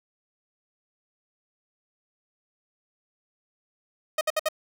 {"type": "tone bursts", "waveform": "sawtooth", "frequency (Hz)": 622.3, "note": "D#5", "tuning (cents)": 0, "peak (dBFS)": -18, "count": 4, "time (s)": [4.18, 4.487], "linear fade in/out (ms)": 5, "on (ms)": 31, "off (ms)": 61, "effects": []}